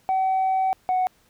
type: tone pair in turn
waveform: sine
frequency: 760 / 740.5 Hz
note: F#5 / F#5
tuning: +46 / +1 cents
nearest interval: unison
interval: 45 cents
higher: first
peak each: -17 dBFS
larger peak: neither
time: 0.09-0.73 / 0.89-1.07 s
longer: first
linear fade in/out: 0 ms
effects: tanh soft clip ceiling -17 dBFS + pink hiss -61 dBFS RMS until 1.29 s

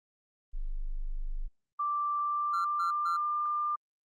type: tone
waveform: sine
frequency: 25.09 Hz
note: G0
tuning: 41 cents sharp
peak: -30 dBFS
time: 0.53-1.48 s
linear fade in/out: 20 ms
type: tone with pitch glide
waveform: sine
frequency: 1174.7 to 1195.9 Hz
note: D6 to D6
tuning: 0 to +31 cents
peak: -28 dBFS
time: 1.79-3.76 s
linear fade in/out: 10 ms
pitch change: +31 cents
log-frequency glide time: 2.18-3.25 s
type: tone bursts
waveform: triangle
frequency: 1364 Hz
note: F6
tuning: 41 cents flat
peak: -30 dBFS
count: 3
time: 2.53-3.17 s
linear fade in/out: 10 ms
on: 120 ms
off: 140 ms
effects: Opus 24 kbps

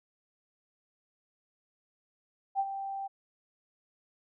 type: tone with ADSR envelope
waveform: sine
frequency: 784 Hz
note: G5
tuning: in tune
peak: -24 dBFS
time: 2.55-3.08 s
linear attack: 44 ms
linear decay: 49 ms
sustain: -10 dB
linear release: 18 ms
effects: none

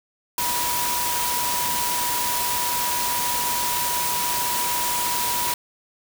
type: tone in noise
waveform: sine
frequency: 970 Hz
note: B5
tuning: 31 cents flat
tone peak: -26 dBFS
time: 0.38-5.54 s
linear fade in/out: 2 ms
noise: white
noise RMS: -25 dBFS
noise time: 0.38-5.54 s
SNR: -4 dB
effects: none

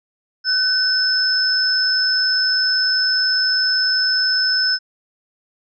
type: tone pair together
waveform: sine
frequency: 1512 / 5235 Hz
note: F#6 / E8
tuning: +37 / -13 cents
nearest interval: octave + minor seventh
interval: 2150 cents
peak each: -20 / -16 dBFS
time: 0.44-4.79 s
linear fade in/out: 50 ms
effects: none

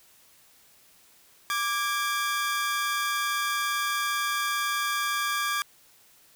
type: tone pair together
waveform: sawtooth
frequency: 1174.7 / 1637 Hz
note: D6 / G#6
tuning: 0 / -25 cents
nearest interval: tritone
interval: 575 cents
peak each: -24 / -26 dBFS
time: 1.5-5.62 s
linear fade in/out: 0 ms
effects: white hiss -58 dBFS RMS until 6.35 s

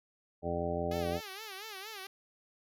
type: harmonic tone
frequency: 85.6 Hz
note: F2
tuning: 34 cents flat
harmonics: 1 / 2 / 3 / 4 / 5 / 6 / 7 / 8 / 9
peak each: -40 / -40 / -42 / -42 / -38 / -48 / -36 / -49 / -40 dBFS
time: 0.42-1.21 s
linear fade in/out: 50 ms
type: tone with vibrato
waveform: 5% pulse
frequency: 409.6 Hz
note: G#4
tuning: 24 cents flat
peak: -31 dBFS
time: 0.91-2.07 s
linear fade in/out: 5 ms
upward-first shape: sine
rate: 4.3 Hz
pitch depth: 150 cents each way
effects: none

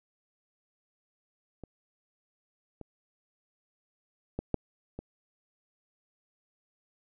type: clicks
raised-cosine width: 2 ms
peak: -29 / -29 / -19 / -13 / -25 dBFS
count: 5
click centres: 1.637 / 2.813 / 4.39 / 4.543 / 4.99 s
effects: none

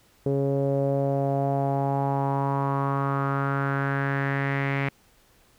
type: tone with low-pass filter sweep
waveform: sawtooth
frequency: 138.3 Hz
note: C#3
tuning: 4 cents flat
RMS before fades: -25 dBFS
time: 0.26-4.89 s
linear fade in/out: 2 ms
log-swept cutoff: 460 to 2200 Hz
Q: 4.5
effects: pink hiss -60 dBFS RMS until 5.58 s

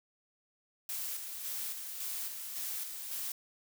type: noise with tremolo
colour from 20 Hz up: blue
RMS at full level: -38 dBFS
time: 0.89-3.32 s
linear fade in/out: 2 ms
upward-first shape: square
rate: 1.8 Hz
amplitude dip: 40%
effects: none

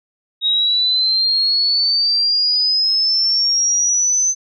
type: exponential sweep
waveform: sine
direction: up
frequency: 3773 to 6180 Hz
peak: -13 dBFS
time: 0.41-4.35 s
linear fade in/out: 50 ms
effects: none

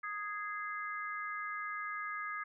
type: harmonic tone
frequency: 414.7 Hz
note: G#4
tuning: 3 cents flat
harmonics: 3 / 4 / 5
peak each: -40 / -42 / -44 dBFS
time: 0.03-2.44 s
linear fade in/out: 10 ms
effects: none

